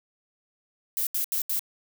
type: noise bursts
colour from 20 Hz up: violet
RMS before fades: -27 dBFS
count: 4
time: 0.97-1.593 s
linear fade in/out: 0 ms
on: 98 ms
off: 77 ms
effects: none